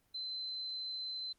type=tone; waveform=sine; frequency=4066 Hz; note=B7; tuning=50 cents sharp; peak=-38 dBFS; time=0.14-1.33 s; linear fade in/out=10 ms; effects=pink hiss -74 dBFS RMS until 1.38 s + Opus 24 kbps